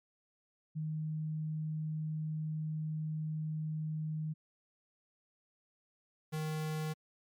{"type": "tone pair in turn", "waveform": ["sine", "square"], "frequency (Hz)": [155.56, 155.56], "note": ["D#3", "D#3"], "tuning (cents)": [0, 0], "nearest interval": "unison", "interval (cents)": 0, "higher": "neither", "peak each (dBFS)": [-34, -35], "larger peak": "first", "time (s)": [[0.75, 4.34], [6.32, 6.94]], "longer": "first", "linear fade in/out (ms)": 20, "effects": ["MP3 96 kbps"]}